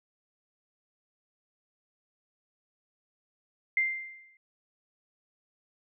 sine tone with exponential decay, 2093 Hz, C7, in tune, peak -21 dBFS, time 3.77-4.37 s, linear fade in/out 2 ms, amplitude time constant 130 ms, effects none

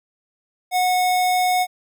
square tone, 731 Hz, F#5, 21 cents flat, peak -17 dBFS, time 0.71-1.67 s, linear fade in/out 50 ms, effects none

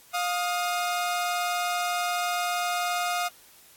sawtooth tone pair together, 708.2 / 1244.5 Hz, F5 / D#6, +24 / 0 cents, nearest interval minor seventh, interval 976 cents, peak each -23 / -27 dBFS, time 0.13-3.29 s, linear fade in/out 20 ms, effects white hiss -54 dBFS RMS until 3.76 s + AAC 64 kbps

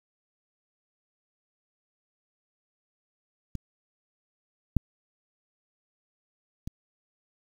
clicks, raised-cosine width 5 ms, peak -21 / -9 / -22 dBFS, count 3, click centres 3.553 / 4.767 / 6.675 s, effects 8-bit

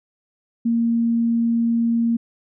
sine tone, 232 Hz, A#3, 8 cents flat, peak -16 dBFS, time 0.65-2.17 s, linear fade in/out 10 ms, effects none

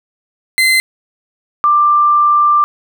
35% pulse / sine tone pair in turn, 2063 / 1183.7 Hz, C7 / D6, -25 / +13 cents, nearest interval minor seventh, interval 962 cents, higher first, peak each -7 dBFS, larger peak neither, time 0.58-0.8 / 1.64-2.64 s, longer second, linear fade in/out 0 ms, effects none

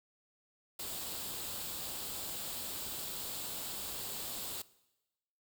white noise with comb filter, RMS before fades -41 dBFS, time 0.79-4.62 s, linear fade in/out 5 ms, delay 0.25 ms, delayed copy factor +0.5, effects noise-tail reverb RT60 1.0 s tail -20 dB re dry

